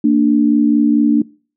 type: tone pair together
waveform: sine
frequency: 229.2 / 293.7 Hz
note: A#3 / D4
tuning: -29 / 0 cents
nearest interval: major third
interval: 429 cents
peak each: -12 / -11 dBFS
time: 0.04-1.22 s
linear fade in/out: 5 ms
effects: noise-tail reverb RT60 0.4 s tail -23 dB re dry